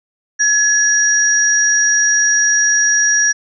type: tone pair together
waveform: sine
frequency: 1700 / 5718 Hz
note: G#6 / F8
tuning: +40 / +40 cents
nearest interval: octave + major sixth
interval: 2100 cents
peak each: -13 dBFS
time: 0.39-3.33 s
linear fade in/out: 20 ms
effects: none